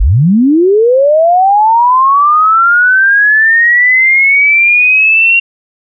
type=linear sweep; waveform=sine; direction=up; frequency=36.71 to 2763 Hz; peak=-4 dBFS; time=0-5.4 s; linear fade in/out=10 ms; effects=none